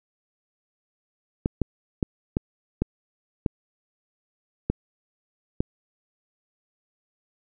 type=clicks; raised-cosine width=3 ms; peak=-9 dBFS; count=8; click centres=1.459 / 1.617 / 2.028 / 2.369 / 2.82 / 3.462 / 4.7 / 5.605 s; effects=none